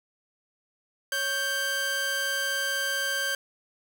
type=tone pair together; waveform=sawtooth; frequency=554.4 / 1568 Hz; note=C#5 / G6; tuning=0 / 0 cents; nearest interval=octave + tritone; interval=1800 cents; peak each=-32 / -23 dBFS; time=1.12-3.35 s; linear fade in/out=2 ms; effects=none